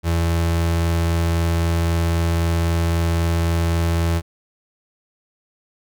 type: tone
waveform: 35% pulse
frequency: 83.8 Hz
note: E2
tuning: 29 cents sharp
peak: -15 dBFS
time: 0.03-4.22 s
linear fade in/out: 50 ms
effects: none